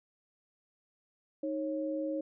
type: tone pair together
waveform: sine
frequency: 311.1 / 547.8 Hz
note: D#4 / C#5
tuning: 0 / -21 cents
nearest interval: minor seventh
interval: 979 cents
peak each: -34 / -35 dBFS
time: 1.43-2.21 s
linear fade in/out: 5 ms
effects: none